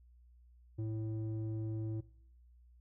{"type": "tone with low-pass filter", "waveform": "square", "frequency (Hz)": 110, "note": "A2", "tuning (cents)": 0, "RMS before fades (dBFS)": -38, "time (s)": [0.78, 2.01], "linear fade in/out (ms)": 10, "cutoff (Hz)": 310, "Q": 1.5, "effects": ["noise-tail reverb RT60 0.7 s tail -22 dB re dry", "added 60 Hz sine -59 dBFS peak until 2.8 s"]}